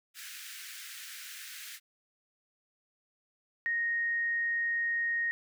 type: high-pass noise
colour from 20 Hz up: pink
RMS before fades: -45 dBFS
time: 0.14-1.8 s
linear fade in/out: 50 ms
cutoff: 1500 Hz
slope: 48 dB/octave
type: tone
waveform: sine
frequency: 1864.7 Hz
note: A#6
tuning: in tune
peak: -28 dBFS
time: 3.66-5.31 s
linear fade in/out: 0 ms
effects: none